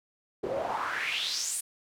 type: noise with band-pass filter sweep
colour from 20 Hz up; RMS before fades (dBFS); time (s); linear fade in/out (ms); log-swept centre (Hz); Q
pink; -32; 0.43-1.61; 10; 390 to 10000; 4.9
effects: none